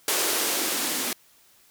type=noise with band-pass filter sweep; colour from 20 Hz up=violet; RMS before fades=-26 dBFS; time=0.08-1.13 s; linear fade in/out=2 ms; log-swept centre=410 to 240 Hz; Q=2.8; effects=white hiss -58 dBFS RMS until 1.7 s